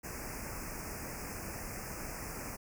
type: band-stop noise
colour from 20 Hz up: pink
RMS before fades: -42 dBFS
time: 0.03-2.57 s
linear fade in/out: 20 ms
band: 2600 to 4900 Hz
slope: 96 dB/octave
effects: none